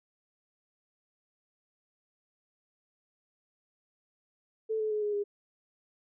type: tone with pitch steps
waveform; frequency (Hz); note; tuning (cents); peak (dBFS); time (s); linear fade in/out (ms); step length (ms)
sine; 440 / 431.9 / 424 / 416.3 / 408.6; A4 / A4 / G#4 / G#4 / G#4; 0 / -32 / +36 / +4 / -28; -28; 4.69-5.24; 20; 110
effects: none